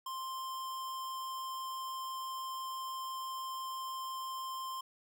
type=tone; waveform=square; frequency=1049 Hz; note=C6; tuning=4 cents sharp; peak=-39 dBFS; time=0.06-4.81 s; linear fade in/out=5 ms; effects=none